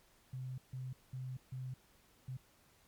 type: tone bursts at uneven times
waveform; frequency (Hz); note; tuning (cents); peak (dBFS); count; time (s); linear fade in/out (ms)
sine; 128.9; C3; -26; -40; 5; 0.33-0.58 / 0.73-0.93 / 1.13-1.37 / 1.52-1.74 / 2.28-2.37; 5
effects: pink hiss -68 dBFS RMS until 2.87 s + MP3 96 kbps